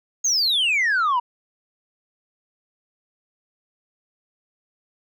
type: exponential sweep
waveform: sine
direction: down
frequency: 6660 to 932.3 Hz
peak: -15 dBFS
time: 0.24-1.2 s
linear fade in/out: 10 ms
effects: tanh soft clip ceiling -16 dBFS